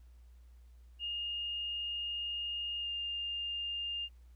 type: tone with pitch glide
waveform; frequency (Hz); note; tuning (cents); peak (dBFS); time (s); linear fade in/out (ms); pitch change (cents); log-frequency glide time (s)
sine; 2837 to 2811; F7 to F7; +27 to +11; -35; 0.99-4.09; 50; -16; 2.8-2.88
effects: added 60 Hz sine -54 dBFS peak until 4.35 s + pink hiss -75 dBFS RMS until 4.35 s